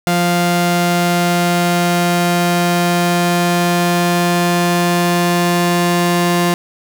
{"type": "tone pair together", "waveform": "sawtooth", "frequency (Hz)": [174.61, 349.2], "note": ["F3", "F4"], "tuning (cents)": [0, 0], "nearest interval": "octave", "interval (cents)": 1200, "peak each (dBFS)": -10, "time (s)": [0.07, 6.54], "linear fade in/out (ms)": 0, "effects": []}